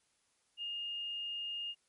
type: tone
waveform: sine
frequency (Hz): 2834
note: F7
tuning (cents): +25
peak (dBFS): -37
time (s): 0.57-1.75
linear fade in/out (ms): 50
effects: white hiss -75 dBFS RMS until 1.88 s + MP3 48 kbps